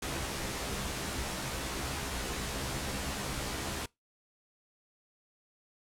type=noise with comb filter; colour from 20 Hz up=pink; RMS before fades=-36 dBFS; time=0.02-3.86 s; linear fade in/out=5 ms; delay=15 ms; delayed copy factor=+0.7; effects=noise-tail reverb RT60 0.2 s tail -24 dB re dry + low-pass 11000 Hz 12 dB/octave